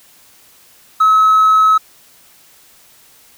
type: tone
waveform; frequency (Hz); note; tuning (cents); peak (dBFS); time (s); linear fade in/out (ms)
triangle; 1287; E6; -42; -4; 1-1.78; 10
effects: tanh soft clip ceiling -3 dBFS + white hiss -47 dBFS RMS until 3.37 s